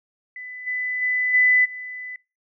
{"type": "tone with level steps", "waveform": "sine", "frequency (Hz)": 2000, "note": "B6", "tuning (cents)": 21, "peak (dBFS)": [-33, -23, -19, -13, -31], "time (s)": [0.36, 2.16], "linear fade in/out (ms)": 2, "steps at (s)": [0.66, 1.01, 1.33, 1.64], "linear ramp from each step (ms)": 20, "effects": ["noise-tail reverb RT60 0.3 s tail -25 dB re dry"]}